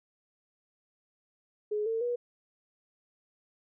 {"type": "tone with pitch steps", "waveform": "sine", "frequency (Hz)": [421, 451.2, 483.6], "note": ["G#4", "A4", "B4"], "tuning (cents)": [24, 44, -36], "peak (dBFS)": -28, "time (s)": [1.71, 2.16], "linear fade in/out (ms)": 10, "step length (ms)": 150, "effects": []}